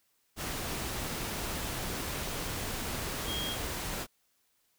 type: tone in noise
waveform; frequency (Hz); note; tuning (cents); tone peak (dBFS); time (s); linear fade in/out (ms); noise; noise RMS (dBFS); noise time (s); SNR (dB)
sine; 3250; G#7; -38; -35; 3.25-3.57; 50; pink; -36; 0.36-4.07; -2
effects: white hiss -73 dBFS RMS until 4.78 s